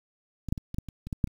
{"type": "clicks", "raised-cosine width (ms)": 5, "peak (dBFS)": [-21, -12, -23, -24, -16, -27, -25, -18, -11, -30], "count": 10, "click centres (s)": [0.487, 0.525, 0.578, 0.744, 0.785, 0.887, 1.07, 1.128, 1.242, 1.274], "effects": ["8-bit"]}